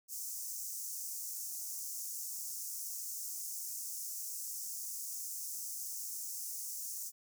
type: high-pass noise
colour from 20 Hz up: pink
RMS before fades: -42 dBFS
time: 0.08-7.12 s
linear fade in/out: 50 ms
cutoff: 5700 Hz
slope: 48 dB/octave
effects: none